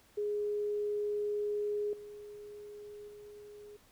sine tone with level steps, 415.3 Hz, G#4, in tune, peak -31 / -45 / -48 dBFS, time 0.17-3.77 s, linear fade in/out 10 ms, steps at 1.93 / 3.08 s, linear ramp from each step 2 ms, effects pink hiss -64 dBFS RMS until 3.91 s

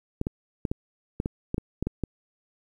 clicks, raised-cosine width 3 ms, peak -14 dBFS, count 11, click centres 0.214 / 0.269 / 0.652 / 0.715 / 1.201 / 1.259 / 1.544 / 1.581 / 1.826 / 1.87 / 2.037 s, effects 9-bit

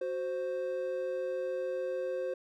triangle tone pair together, 370 / 523.3 Hz, F#4 / C5, 0 / 0 cents, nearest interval tritone, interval 600 cents, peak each -36 / -31 dBFS, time 0.01-2.34 s, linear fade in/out 5 ms, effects none

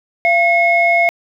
sine tone pair together, 684.8 / 2174 Hz, F5 / C#7, -34 / -34 cents, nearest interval octave + minor sixth, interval 2000 cents, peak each -12 dBFS, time 0.25-1.09 s, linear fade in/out 0 ms, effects tanh soft clip ceiling -2 dBFS + 8-bit

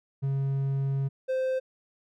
triangle tone pair in turn, 136.8 / 520.2 Hz, C#3 / C5, -23 / -10 cents, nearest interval octave + major seventh, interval 2313 cents, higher second, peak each -23 / -23 dBFS, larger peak neither, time 0.22-1.09 / 1.28-1.6 s, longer first, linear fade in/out 20 ms, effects none

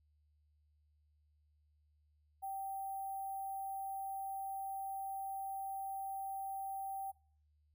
sine tone with sample-and-hold, 780 Hz, G5, 9 cents flat, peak -39 dBFS, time 2.42-7.12 s, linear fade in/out 20 ms, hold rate 11025 Hz, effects noise-tail reverb RT60 0.5 s tail -23 dB re dry + added 75 Hz sine -70 dBFS peak until 7.74 s

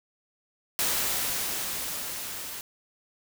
white noise with level ramp, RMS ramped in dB -26 to -38 dBFS, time 0.79-2.61 s, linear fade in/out 0 ms, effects none

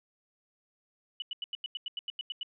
sine tone bursts, 2960 Hz, F#7, in tune, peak -33 dBFS, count 12, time 1.2-2.431 s, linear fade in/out 2 ms, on 21 ms, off 89 ms, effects none

